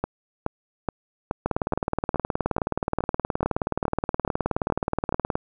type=two click trains; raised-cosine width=1 ms; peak=-10 / -9 dBFS; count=13 / 75; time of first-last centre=0.04-5.125 / 1.46-5.355 s; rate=2.36 / 19 Hz; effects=none